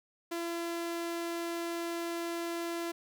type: tone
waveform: sawtooth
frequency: 338.9 Hz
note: E4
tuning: 48 cents sharp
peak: -30 dBFS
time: 0.31-2.92 s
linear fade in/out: 10 ms
effects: 12-bit